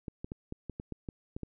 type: clicks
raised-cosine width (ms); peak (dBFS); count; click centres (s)
3; -25; 10; 0.082 / 0.245 / 0.319 / 0.524 / 0.697 / 0.799 / 0.923 / 1.088 / 1.365 / 1.433
effects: none